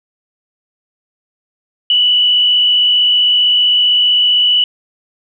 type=tone with frequency modulation; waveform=sine; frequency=2960 Hz; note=F#7; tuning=in tune; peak=-8 dBFS; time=1.9-4.64 s; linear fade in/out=2 ms; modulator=55.5 Hz; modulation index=0.98; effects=none